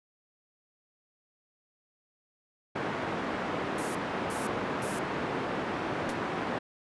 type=band-pass noise; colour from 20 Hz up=pink; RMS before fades=-33 dBFS; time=2.75-6.59 s; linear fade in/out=10 ms; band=200 to 1700 Hz; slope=12 dB/octave
type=noise bursts; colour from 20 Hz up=violet; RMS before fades=-37 dBFS; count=3; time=3.78-4.99 s; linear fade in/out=2 ms; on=170 ms; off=350 ms
type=noise with exponential decay; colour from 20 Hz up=pink; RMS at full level=-35 dBFS; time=6.09-6.18 s; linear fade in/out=1 ms; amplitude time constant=19 ms
effects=resampled to 24000 Hz